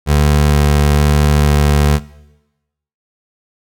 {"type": "tone with vibrato", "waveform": "25% pulse", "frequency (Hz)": 73.42, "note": "D2", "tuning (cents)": 0, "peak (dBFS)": -5, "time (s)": [0.06, 2], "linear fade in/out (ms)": 50, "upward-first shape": "square", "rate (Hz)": 1.1, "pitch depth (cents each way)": 9, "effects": ["noise-tail reverb RT60 1.0 s tail -21 dB re dry"]}